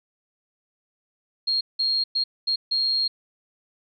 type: tone bursts at uneven times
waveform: sine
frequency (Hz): 4246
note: C8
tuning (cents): +25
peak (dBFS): -20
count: 5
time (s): 1.47-1.61 / 1.79-2.04 / 2.15-2.24 / 2.47-2.56 / 2.71-3.08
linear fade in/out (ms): 10
effects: none